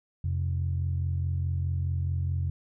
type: tone pair together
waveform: sine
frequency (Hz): 87.31 / 132.07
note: F2 / C3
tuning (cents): 0 / +17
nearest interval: perfect fifth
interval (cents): 717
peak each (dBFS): -26 / -31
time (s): 0.24-2.5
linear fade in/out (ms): 5
effects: tanh soft clip ceiling -19 dBFS